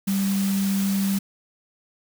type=tone in noise; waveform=sine; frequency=196 Hz; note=G3; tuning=in tune; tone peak=-20 dBFS; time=0.07-1.19 s; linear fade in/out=10 ms; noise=white; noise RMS=-33 dBFS; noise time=0.07-1.19 s; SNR=+10 dB; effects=none